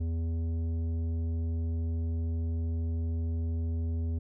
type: tone with tanh clipping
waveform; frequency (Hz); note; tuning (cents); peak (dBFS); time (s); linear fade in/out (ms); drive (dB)
triangle; 82.41; E2; 0; -30; 0-4.19; 10; 14
effects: none